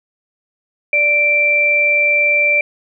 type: tone pair together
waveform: sine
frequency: 587.2 / 2349 Hz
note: D5 / D7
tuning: 0 / 0 cents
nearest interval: 2 octaves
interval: 2400 cents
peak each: -20 / -11 dBFS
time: 0.93-2.61 s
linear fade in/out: 2 ms
effects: none